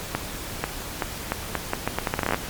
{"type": "accelerating click train", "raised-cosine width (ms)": 0.5, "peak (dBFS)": -7, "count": 18, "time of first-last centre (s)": [0.15, 2.345], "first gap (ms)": 490, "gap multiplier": 0.78, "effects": ["pink hiss -34 dBFS RMS until 2.49 s", "MP3 96 kbps"]}